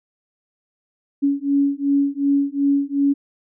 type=beating tone pair; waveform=sine; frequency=279.5 / 282.2 Hz; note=C#4 / C#4; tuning=+14 / +31 cents; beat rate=2.7 Hz; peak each=-19 dBFS; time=1.22-3.14 s; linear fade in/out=20 ms; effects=none